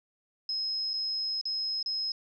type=tone with dropouts; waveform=sine; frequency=5130 Hz; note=E8; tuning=48 cents flat; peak=-29 dBFS; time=0.49-2.12 s; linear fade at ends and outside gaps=2 ms; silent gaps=0.934-0.938 / 1.413-1.454 / 1.828-1.86 s; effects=none